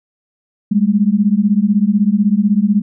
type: beating tone pair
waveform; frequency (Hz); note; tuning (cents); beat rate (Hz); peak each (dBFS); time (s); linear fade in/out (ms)
sine; 197.9 / 213.9; G3 / A3; +17 / -49; 16; -13; 0.71-2.82; 10
effects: none